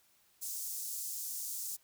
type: high-pass noise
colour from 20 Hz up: pink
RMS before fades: -40 dBFS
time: 0.41-1.77 s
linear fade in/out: 20 ms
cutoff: 6300 Hz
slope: 24 dB/octave
effects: white hiss -69 dBFS RMS until 1.83 s

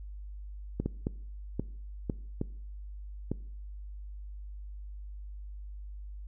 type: clicks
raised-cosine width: 3 ms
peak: -17 dBFS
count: 7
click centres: 0.8 / 0.86 / 1.069 / 1.596 / 2.098 / 2.414 / 3.316 s
effects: noise-tail reverb RT60 0.6 s tail -21 dB re dry + added 50 Hz sine -40 dBFS peak until 6.27 s

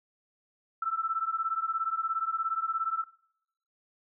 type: beating tone pair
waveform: sine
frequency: 1318.5 / 1335.5 Hz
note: E6 / E6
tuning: 0 / +22 cents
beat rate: 17 Hz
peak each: -31 dBFS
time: 0.82-3.04 s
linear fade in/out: 5 ms
effects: noise-tail reverb RT60 0.8 s tail -24 dB re dry

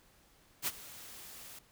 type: noise with ADSR envelope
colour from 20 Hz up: white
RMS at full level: -32 dBFS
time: 0.62-1.59 s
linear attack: 51 ms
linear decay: 35 ms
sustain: -18 dB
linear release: 4 ms
effects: pink hiss -65 dBFS RMS until 1.71 s

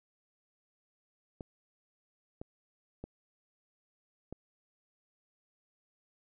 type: clicks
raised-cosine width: 2 ms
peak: -28 dBFS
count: 4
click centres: 1.408 / 2.415 / 3.04 / 4.326 s
effects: none

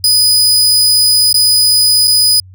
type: tone with dropouts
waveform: sawtooth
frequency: 4978 Hz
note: D#8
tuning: in tune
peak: -4 dBFS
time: 0.04-2.4 s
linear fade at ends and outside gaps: 2 ms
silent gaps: 1.328-1.342 / 2.074-2.078 s
effects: added 93 Hz sine -34 dBFS peak until 2.54 s

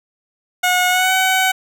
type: tone with pitch glide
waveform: 15% pulse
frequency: 726 to 753.8 Hz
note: F#5 to F#5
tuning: -33 to +32 cents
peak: -7 dBFS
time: 0.63-1.52 s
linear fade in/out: 10 ms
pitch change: +65 cents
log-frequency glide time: 0.89-1.13 s
effects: none

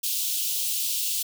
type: high-pass noise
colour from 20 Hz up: white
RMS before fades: -27 dBFS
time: 0.03-1.23 s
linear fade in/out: 10 ms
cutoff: 2800 Hz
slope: 48 dB/octave
effects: none

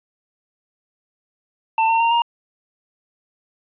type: tone with pitch steps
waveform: square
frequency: 893 / 908.1 / 923.4 / 939 Hz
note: A5 / A#5 / A#5 / A#5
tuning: +25 / -46 / -17 / +12 cents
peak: -15 dBFS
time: 1.78-2.22 s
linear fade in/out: 2 ms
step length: 110 ms
effects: resampled to 8000 Hz + 9-bit

